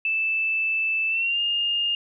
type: tone with pitch glide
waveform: sine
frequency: 2637 to 2826 Hz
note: E7 to F7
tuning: 0 to +20 cents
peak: -21 dBFS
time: 0.05-1.95 s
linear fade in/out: 2 ms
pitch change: +120 cents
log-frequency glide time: 1.09-1.4 s
effects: none